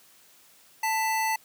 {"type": "tone pair together", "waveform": "square", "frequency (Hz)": [884.2, 1985], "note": ["A5", "B6"], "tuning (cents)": [8, 8], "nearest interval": "octave + major second", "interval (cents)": 1400, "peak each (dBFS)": [-26, -31], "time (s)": [0.83, 1.36], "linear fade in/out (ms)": 5, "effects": ["white hiss -57 dBFS RMS until 1.44 s", "high-pass 100 Hz 12 dB/octave"]}